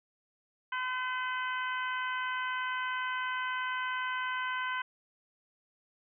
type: harmonic tone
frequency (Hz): 509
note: C5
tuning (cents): -48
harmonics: 2 / 3 / 4 / 5 / 6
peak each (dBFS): -35 / -35 / -41 / -45 / -44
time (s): 0.72-4.82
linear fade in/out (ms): 5
effects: none